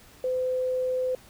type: tone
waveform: sine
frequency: 510 Hz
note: C5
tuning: 44 cents flat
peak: -24 dBFS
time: 0.24-1.15 s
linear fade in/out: 2 ms
effects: pink hiss -53 dBFS RMS until 1.29 s